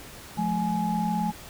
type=tone cluster; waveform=sine; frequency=177 / 216.1 / 840 Hz; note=F3 / A3 / G#5; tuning=+23 / -31 / +19 cents; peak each=-28 dBFS; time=0.37-1.32 s; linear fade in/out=20 ms; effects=pink hiss -44 dBFS RMS until 1.49 s